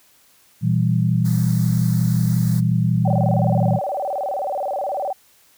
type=chord; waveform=sine; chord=E diminished; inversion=second; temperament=equal with one note detuned; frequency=119.26 / 164.81 / 196 Hz; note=Bb2 / E3 / G3; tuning=+40 / 0 / 0 cents; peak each=-18 / -19 / -23 dBFS; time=0.61-3.8 s; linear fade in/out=50 ms
type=band-stop noise; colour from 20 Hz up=white; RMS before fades=-37 dBFS; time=1.24-2.61 s; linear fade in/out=20 ms; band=2000 to 3900 Hz; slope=48 dB/octave
type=tone with vibrato; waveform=sine; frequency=664 Hz; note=E5; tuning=12 cents sharp; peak=-21 dBFS; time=3.05-5.13 s; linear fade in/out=5 ms; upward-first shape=square; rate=19 Hz; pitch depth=250 cents each way
effects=white hiss -55 dBFS RMS until 5.57 s